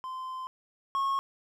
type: tone pair in turn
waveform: triangle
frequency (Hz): 1035 / 1092.1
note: C6 / C#6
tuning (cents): -19 / -26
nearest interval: minor second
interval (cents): 93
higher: second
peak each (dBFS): -33 / -24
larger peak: second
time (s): 0.04-0.47 / 0.95-1.19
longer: first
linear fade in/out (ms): 0
effects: none